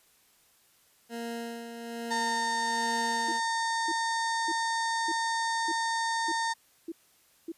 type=tone with tremolo; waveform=20% pulse; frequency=233.1 Hz; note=A#3; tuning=in tune; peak=-29 dBFS; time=1.09-3.41 s; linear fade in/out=50 ms; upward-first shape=sine; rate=1.2 Hz; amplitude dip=50%
type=harmonic tone; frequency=913 Hz; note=A#5; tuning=36 cents flat; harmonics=1 / 2 / 4 / 5 / 6 / 7 / 8 / 9 / 10; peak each=-29 / -33 / -41 / -40 / -44 / -43 / -49 / -49 / -49 dBFS; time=2.1-6.54 s; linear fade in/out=20 ms
type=tone bursts; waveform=sine; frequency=331.4 Hz; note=E4; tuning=9 cents sharp; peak=-33 dBFS; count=8; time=3.28-7.52 s; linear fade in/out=5 ms; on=40 ms; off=560 ms
effects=white hiss -64 dBFS RMS until 7.57 s + resampled to 32000 Hz